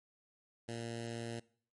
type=tone with notch filter; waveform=10% pulse; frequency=116.3 Hz; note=A#2; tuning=4 cents flat; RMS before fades=-42 dBFS; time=0.68-1.4 s; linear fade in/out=10 ms; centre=1100 Hz; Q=1.1; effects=noise-tail reverb RT60 0.5 s tail -21 dB re dry + MP3 48 kbps